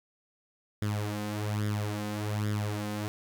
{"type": "tone with flanger", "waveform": "sawtooth", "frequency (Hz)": 104.8, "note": "G#2", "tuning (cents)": 16, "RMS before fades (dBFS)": -32, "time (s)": [0.82, 3.08], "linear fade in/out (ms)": 0, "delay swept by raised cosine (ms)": [0.57, 3.97], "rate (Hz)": 1.2, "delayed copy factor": 0.7, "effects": []}